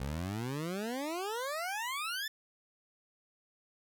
20% pulse exponential sweep, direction up, 63.8 to 1792 Hz, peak -30 dBFS, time 0-2.28 s, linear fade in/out 5 ms, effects none

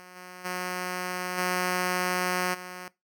5% pulse tone with level steps, 181.4 Hz, F#3, 34 cents flat, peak -35 / -31 / -19 / -14 / -27 dBFS, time 0-2.88 s, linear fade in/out 0 ms, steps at 0.15 / 0.44 / 1.37 / 2.53 s, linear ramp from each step 20 ms, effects noise-tail reverb RT60 0.2 s tail -20 dB re dry

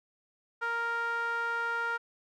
sawtooth tone with band-pass filter, 466.2 Hz, A#4, in tune, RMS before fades -32 dBFS, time 0.61-1.98 s, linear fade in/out 20 ms, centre 1300 Hz, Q 4.9, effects none

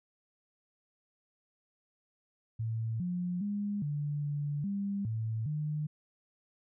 sine tone with pitch steps, 112.7 / 178.1 / 204.3 / 146.4 / 145.4 / 199.6 / 111.4 / 151 Hz, A2 / F3 / G#3 / D3 / D3 / G3 / A2 / D3, +42 / +34 / -28 / -5 / -17 / +32 / +22 / +48 cents, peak -31 dBFS, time 2.59-5.87 s, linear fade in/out 10 ms, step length 410 ms, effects none

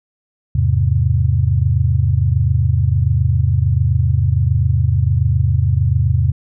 sine chord, E augmented, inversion none, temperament equal, 82.41 / 103.83 / 130.81 Hz, E2 / G#2 / B#2, 0 / 0 / 0 cents, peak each -16 dBFS, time 0.55-6.32 s, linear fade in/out 5 ms, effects none

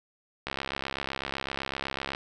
click train, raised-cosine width 0.3 ms, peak -15 dBFS, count 115, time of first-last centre 0.47-2.149 s, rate 67.9 Hz, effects none

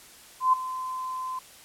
sine tone with ADSR envelope, 1029 Hz, C6, 29 cents flat, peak -15 dBFS, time 0.4-1.39 s, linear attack 130 ms, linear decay 9 ms, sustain -15 dB, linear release 4 ms, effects white hiss -50 dBFS RMS until 1.64 s + low-pass 12000 Hz 12 dB/octave

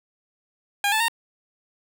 15% pulse tone with pitch steps, 810 / 875 / 920 Hz, G#5 / A5 / A#5, -43 / -10 / -23 cents, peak -13 dBFS, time 0.84-1.083 s, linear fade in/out 2 ms, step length 81 ms, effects none

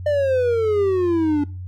triangle exponential sweep, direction down, 603 to 286.6 Hz, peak -14 dBFS, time 0.06-1.44 s, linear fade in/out 5 ms, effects noise-tail reverb RT60 0.3 s tail -20 dB re dry + added 91 Hz sine -29 dBFS peak until 1.67 s

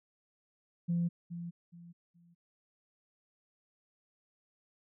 sine tone with echo, 171.4 Hz, F3, 32 cents flat, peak -27 dBFS, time 0.88-1.09 s, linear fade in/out 20 ms, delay 420 ms, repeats 3, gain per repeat -11 dB, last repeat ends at 2.35 s, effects tanh soft clip ceiling -24 dBFS

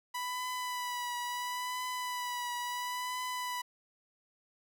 sawtooth tone with vibrato, 987.8 Hz, B5, in tune, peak -31 dBFS, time 0.14-3.62 s, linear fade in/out 10 ms, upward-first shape triangle, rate 0.73 Hz, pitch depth 31 cents each way, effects none

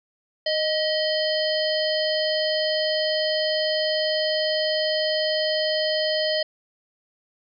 harmonic tone with a mistuned harmonic, 620 Hz, D#5, 6 cents flat, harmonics 1 / 3 / 5 / 7 / 8, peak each -23 / -31 / -29 / -29 / -30 dBFS, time 0.46-6.43 s, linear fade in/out 5 ms, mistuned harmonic 3, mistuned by +47 cents, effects none

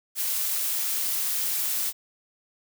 blue noise, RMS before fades -27 dBFS, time 0.15-1.93 s, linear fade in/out 50 ms, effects none

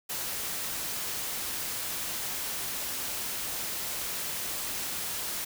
white noise, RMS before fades -34 dBFS, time 0.09-5.45 s, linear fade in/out 10 ms, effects none

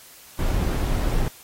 brown noise, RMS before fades -22 dBFS, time 0.39-1.28 s, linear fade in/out 0 ms, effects white hiss -47 dBFS RMS until 1.43 s + AAC 48 kbps

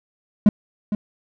triangle tone with echo, 208.3 Hz, G#3, 5 cents sharp, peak -6 dBFS, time 0.46-0.49 s, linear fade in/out 2 ms, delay 460 ms, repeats 1, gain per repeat -11 dB, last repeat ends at 0.95 s, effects none

